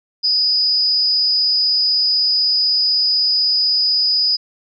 sine tone with amplitude modulation, 4968 Hz, D#8, 3 cents flat, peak -10 dBFS, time 0.23-4.37 s, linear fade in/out 20 ms, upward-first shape sine, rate 220 Hz, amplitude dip 65%, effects none

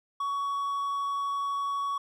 triangle tone, 1122 Hz, C#6, 21 cents sharp, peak -26 dBFS, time 0.2-1.98 s, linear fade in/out 5 ms, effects none

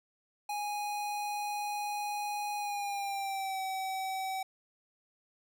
square tone with pitch glide, 828 to 763.7 Hz, G#5 to G5, -5 to -45 cents, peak -34 dBFS, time 0.49-4.43 s, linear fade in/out 5 ms, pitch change -140 cents, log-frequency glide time 2.57-3.61 s, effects none

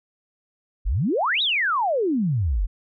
sine exponential two-way sweep, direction up then down, 38.89 to 3951 to 38.89 Hz, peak -19 dBFS, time 0.85-2.67 s, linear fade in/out 20 ms, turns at 1.42 s, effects none

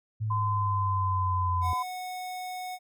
sine exponential sweep, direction down, 109.5 to 85.4 Hz, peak -27 dBFS, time 0.2-1.74 s, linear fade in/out 20 ms
sine tone with pitch glide, 1025 to 1012.6 Hz, C6 to B5, -36 to +43 cents, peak -27 dBFS, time 0.3-1.83 s, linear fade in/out 10 ms, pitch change -21 cents, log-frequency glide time 0.94-1.59 s
square tone, 735 Hz, F#5, 12 cents flat, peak -35 dBFS, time 1.61-2.79 s, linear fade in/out 50 ms
click, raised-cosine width 2 ms, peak -30 dBFS, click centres 1.732 s
effects none

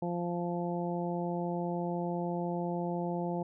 harmonic tone, 174 Hz, F3, 6 cents flat, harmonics 1 / 2 / 3 / 4 / 5, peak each -34 / -37 / -39 / -40 / -41 dBFS, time 0.02-3.43 s, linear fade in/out 5 ms, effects none

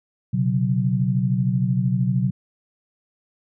sine chord, B suspended second, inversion none, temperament equal with one note detuned, 125.56 / 138.59 / 185 Hz, B2 / C#3 / F#3, +29 / 0 / 0 cents, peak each -21 / -24 / -22 dBFS, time 0.33-2.31 s, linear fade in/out 10 ms, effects none

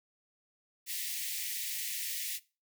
white high-pass noise, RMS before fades -37 dBFS, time 0.86-2.4 s, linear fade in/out 50 ms, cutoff 1800 Hz, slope 96 dB/octave, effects noise-tail reverb RT60 0.3 s tail -20 dB re dry

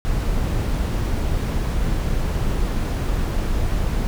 brown noise, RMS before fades -21 dBFS, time 0.05-4.07 s, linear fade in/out 0 ms, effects none

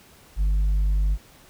sine tone with tanh clipping, 49.91 Hz, G1, 32 cents sharp, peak -19 dBFS, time 0.36-1.18 s, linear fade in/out 50 ms, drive 3 dB, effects pink hiss -52 dBFS RMS until 1.49 s

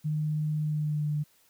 sine tone with pitch glide, 152.7 to 149.3 Hz, D#3 to D3, -32 to +29 cents, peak -26 dBFS, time 0.04-1.24 s, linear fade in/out 20 ms, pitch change -39 cents, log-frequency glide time 0.6-1.12 s, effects white hiss -64 dBFS RMS until 1.49 s

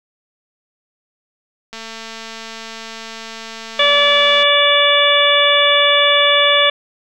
click train, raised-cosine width 0.2 ms, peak -14 dBFS, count 608, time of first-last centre 1.73-4.428 s, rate 225 Hz
harmonic tone, 577 Hz, D5, 31 cents flat, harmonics 1 / 2 / 3 / 4 / 5 / 6, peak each -16 / -18 / -19 / -18 / -19 / -14 dBFS, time 3.79-6.7 s, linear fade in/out 5 ms
effects none

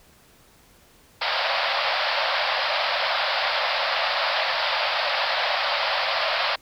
pink band-pass noise, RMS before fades -24 dBFS, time 1.21-6.56 s, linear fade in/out 10 ms, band 540 to 5000 Hz, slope 96 dB/octave, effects pink hiss -55 dBFS RMS until 6.61 s

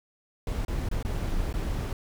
brown noise with dropouts, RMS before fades -29 dBFS, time 0.47-1.93 s, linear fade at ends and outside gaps 2 ms, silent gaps 0.65-0.681 / 0.888-0.913 / 1.028-1.049 / 1.528-1.539 s, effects none

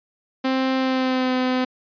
sawtooth tone with pitch glide, 262.6 to 255.1 Hz, C4 to C4, +6 to -44 cents, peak -15 dBFS, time 0.44-1.65 s, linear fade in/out 10 ms, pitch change -50 cents, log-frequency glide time 0.77-1.34 s, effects resampled to 11025 Hz

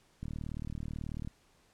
click train, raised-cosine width 5 ms, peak -27 dBFS, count 41, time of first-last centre 0.23-1.274 s, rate 38.3 Hz, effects pink hiss -67 dBFS RMS until 1.73 s + low-pass 10000 Hz 12 dB/octave

